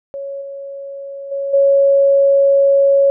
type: tone with level steps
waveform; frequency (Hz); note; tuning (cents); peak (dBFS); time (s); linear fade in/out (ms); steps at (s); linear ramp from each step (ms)
sine; 554.4; C#5; 0; -23 / -26 / -18 / -8; 0.14-3.1; 0; 0.41 / 1.31 / 1.53; 10
effects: none